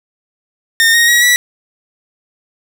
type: tone with pitch steps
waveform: sawtooth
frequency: 1826 / 1866.5 / 1907.9 / 1950.3 Hz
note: A#6 / A#6 / A#6 / B6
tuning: -36 / +2 / +40 / -22 cents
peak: -4 dBFS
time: 0.8-1.36 s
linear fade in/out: 0 ms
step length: 140 ms
effects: none